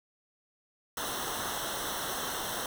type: noise with comb filter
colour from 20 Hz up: pink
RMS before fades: -35 dBFS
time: 0.97-2.66 s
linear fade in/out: 2 ms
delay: 0.42 ms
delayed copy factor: -0.85
effects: none